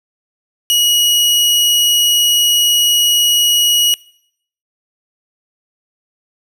sawtooth tone, 2906 Hz, F#7, 32 cents flat, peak -7 dBFS, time 0.7-3.94 s, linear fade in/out 0 ms, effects noise-tail reverb RT60 0.7 s tail -24 dB re dry

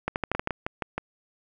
two click trains, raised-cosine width 0.5 ms, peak -13 / -11 dBFS, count 5 / 6, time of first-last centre 0.35-0.98 / 0.08-0.474 s, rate 6.35 / 12.7 Hz, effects none

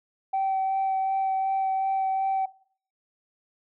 sine tone with vibrato, 770 Hz, G5, 31 cents flat, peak -21 dBFS, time 0.33-2.46 s, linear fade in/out 10 ms, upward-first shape sine, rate 2.7 Hz, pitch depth 10 cents each way, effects noise-tail reverb RT60 0.5 s tail -20 dB re dry + tanh soft clip ceiling -20 dBFS

